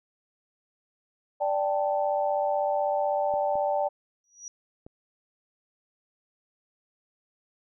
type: chord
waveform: sine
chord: D suspended fourth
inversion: none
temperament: equal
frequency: 587.3 / 784 / 880 Hz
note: D5 / G5 / A5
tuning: 0 / 0 / 0 cents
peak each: -26 / -28 / -31 dBFS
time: 1.4-3.89 s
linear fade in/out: 20 ms
type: clicks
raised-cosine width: 2 ms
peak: -31 dBFS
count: 3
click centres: 3.339 / 3.555 / 4.865 s
type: tone with exponential growth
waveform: sine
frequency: 5800 Hz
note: F#8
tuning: 35 cents flat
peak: -34 dBFS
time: 4.24-4.48 s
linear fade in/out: 1 ms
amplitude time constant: 51 ms
effects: none